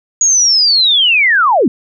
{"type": "linear sweep", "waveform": "sine", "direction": "down", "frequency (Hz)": [6760, 194.4], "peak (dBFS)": -7, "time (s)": [0.21, 1.68], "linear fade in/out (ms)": 2, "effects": []}